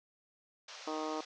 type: band-pass noise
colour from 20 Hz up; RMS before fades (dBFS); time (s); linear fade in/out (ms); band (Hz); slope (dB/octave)
white; -50; 0.68-1.25; 5; 470 to 6100; 48
type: harmonic tone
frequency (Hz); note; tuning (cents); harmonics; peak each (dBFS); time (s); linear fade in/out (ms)
155.56; D#3; 0; 2 / 3 / 4 / 5 / 6 / 7 / 8; -40 / -42 / -43 / -44 / -45 / -45 / -46; 0.87-1.21; 5
effects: none